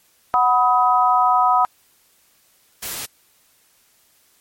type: chord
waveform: sine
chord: B major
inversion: second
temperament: equal with one note detuned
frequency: 740 / 987.8 / 1262.6 Hz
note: F#5 / B5 / D#6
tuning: 0 / 0 / +25 cents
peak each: -17 dBFS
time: 0.34-1.65 s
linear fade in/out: 0 ms
type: noise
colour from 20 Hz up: white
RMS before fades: -28 dBFS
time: 2.82-3.06 s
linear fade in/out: 10 ms
effects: white hiss -58 dBFS RMS until 4.4 s + MP3 64 kbps

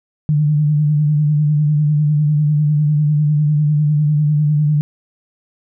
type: tone with vibrato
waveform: sine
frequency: 149.7 Hz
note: D3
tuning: 33 cents sharp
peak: -11 dBFS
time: 0.29-4.81 s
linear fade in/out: 0 ms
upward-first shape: sine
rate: 10 Hz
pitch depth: 40 cents each way
effects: none

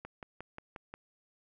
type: click train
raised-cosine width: 0.5 ms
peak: -28 dBFS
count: 6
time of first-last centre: 0.05-0.94 s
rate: 5.62 Hz
effects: none

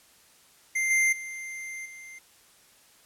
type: tone with level steps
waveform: square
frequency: 2093 Hz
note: C7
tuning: in tune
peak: -25 / -21 / -36 / -43 dBFS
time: 0.75-2.19 s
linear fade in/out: 10 ms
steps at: 0.9 / 1.12 / 1.85 s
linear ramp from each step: 10 ms
effects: white hiss -58 dBFS RMS until 3.05 s + low-pass 12000 Hz 12 dB/octave

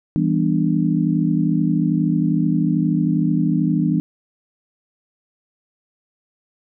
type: chord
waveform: sine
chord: E minor seventh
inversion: none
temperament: just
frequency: 164.81 / 197.78 / 247.2 / 296.7 Hz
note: E3 / G3 / B3 / D4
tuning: 0 / +16 / +2 / +18 cents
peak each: -19 / -22 / -22 / -21 dBFS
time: 0.16-4 s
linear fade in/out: 0 ms
effects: none

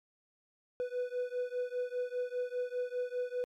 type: beating tone pair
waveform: triangle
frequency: 493.3 / 498.3 Hz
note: B4 / B4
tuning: -2 / +15 cents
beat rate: 5 Hz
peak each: -34 / -35 dBFS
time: 0.8-3.44 s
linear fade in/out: 0 ms
effects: MP3 64 kbps

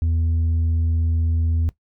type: tone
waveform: sine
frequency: 82 Hz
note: E2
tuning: 9 cents flat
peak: -14 dBFS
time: 0.02-1.69 s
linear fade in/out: 0 ms
effects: noise-tail reverb RT60 0.1 s tail -19 dB re dry + tanh soft clip ceiling -16 dBFS

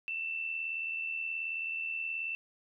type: tone with amplitude modulation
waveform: sine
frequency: 2671 Hz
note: E7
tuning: 22 cents sharp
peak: -31 dBFS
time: 0.08-2.35 s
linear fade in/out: 0 ms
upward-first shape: sine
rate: 78.7 Hz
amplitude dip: 50%
effects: none

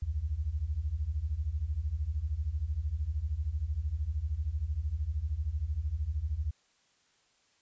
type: beating tone pair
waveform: sine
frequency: 67.6 / 80.6 Hz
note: C#2 / E2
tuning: -43 / -38 cents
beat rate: 13 Hz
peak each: -34 / -32 dBFS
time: 0.02-6.51 s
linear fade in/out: 5 ms
effects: white hiss -69 dBFS RMS until 7.61 s + resampled to 16000 Hz

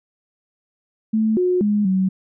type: tone with pitch steps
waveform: sine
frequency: 219.2 / 362.4 / 207.9 / 188.7 Hz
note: A3 / F#4 / G#3 / F#3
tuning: -6 / -36 / +2 / +34 cents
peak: -15 dBFS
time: 1.13-2.09 s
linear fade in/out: 10 ms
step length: 240 ms
effects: none

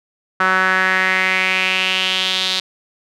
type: tone with band-pass filter sweep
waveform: sawtooth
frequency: 187.3 Hz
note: F#3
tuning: 21 cents sharp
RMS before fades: -17 dBFS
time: 0.4-2.6 s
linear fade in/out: 5 ms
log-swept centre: 1400 to 3900 Hz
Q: 3.9
effects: none

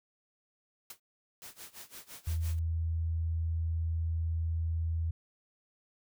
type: noise with exponential decay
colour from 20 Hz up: white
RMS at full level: -40 dBFS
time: 0.9-1 s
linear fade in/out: 5 ms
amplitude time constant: 20 ms
type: noise with tremolo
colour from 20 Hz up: white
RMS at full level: -46 dBFS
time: 1.42-2.59 s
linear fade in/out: 0 ms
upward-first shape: sine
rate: 5.9 Hz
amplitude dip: 90%
type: tone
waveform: sine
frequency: 82 Hz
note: E2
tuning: 9 cents flat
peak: -29 dBFS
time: 2.27-5.11 s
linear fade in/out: 5 ms
effects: none

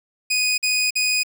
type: tone bursts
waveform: 20% pulse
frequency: 2489 Hz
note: D#7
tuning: in tune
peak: -13 dBFS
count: 3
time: 0.3-1.234 s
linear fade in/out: 10 ms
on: 280 ms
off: 47 ms
effects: none

